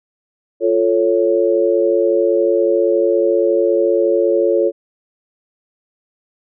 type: chord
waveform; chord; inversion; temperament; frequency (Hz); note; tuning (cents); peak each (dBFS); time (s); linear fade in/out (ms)
sine; F augmented; none; equal; 349.2 / 440 / 554.4; F4 / A4 / C#5; 0 / 0 / 0; -16; 0.6-4.72; 50
effects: none